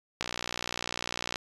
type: click train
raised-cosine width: 0.2 ms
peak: -14 dBFS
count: 70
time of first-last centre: 0.21-1.358 s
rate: 60.1 Hz
effects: resampled to 24000 Hz